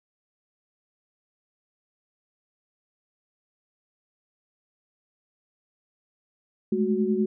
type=tone cluster; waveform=sine; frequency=207.7 / 217.8 / 369.8 Hz; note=G#3 / A3 / F#4; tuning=0 / -17 / -1 cents; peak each=-26 / -26 / -25 dBFS; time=6.72-7.26 s; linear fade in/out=5 ms; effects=none